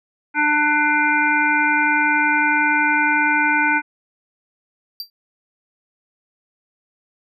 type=harmonic tone; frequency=298.2 Hz; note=D4; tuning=27 cents sharp; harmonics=1 / 3 / 5 / 7 / 8; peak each=-24 / -20 / -18 / -23 / -23 dBFS; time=0.34-3.82 s; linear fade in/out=50 ms
type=tone with exponential decay; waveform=square; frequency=4699 Hz; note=D8; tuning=in tune; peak=-23 dBFS; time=5-5.1 s; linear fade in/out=1 ms; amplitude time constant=21 ms
effects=none